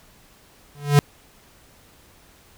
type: tone with exponential growth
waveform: square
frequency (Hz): 144.6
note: D3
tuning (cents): -27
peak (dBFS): -8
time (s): 0.75-0.99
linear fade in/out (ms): 0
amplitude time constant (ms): 52
effects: pink hiss -53 dBFS RMS until 2.57 s